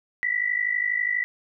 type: tone pair together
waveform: sine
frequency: 1939 / 1991.2 Hz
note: B6 / B6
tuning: -32 / +14 cents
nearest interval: unison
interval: 46 cents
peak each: -25 / -25 dBFS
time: 0.23-1.24 s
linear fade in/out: 0 ms
effects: none